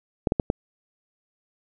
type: clicks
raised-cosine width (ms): 2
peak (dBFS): -7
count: 4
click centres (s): 0.272 / 0.321 / 0.398 / 0.501
effects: none